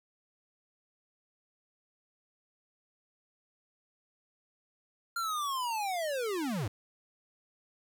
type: linear sweep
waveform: square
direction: down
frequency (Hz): 1396.9 to 86.5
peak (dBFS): -32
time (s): 5.16-6.68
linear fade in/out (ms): 5
effects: 10-bit